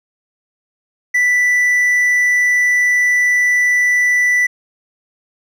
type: tone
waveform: triangle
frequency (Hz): 1975.5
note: B6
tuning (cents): 0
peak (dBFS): -9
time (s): 1.14-4.47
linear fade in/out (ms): 10
effects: none